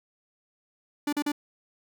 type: tone bursts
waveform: 45% pulse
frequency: 292.6 Hz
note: D4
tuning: 6 cents flat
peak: -25 dBFS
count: 3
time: 1.07-1.319 s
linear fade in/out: 5 ms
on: 57 ms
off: 39 ms
effects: none